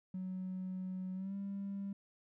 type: tone with pitch glide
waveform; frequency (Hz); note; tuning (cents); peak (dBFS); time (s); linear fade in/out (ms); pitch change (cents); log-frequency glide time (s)
triangle; 185.8 to 197.99; F#3 to G3; +7 to +18; -35; 0.14-1.93; 5; +111; 1.14-1.35
effects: tanh soft clip ceiling -35 dBFS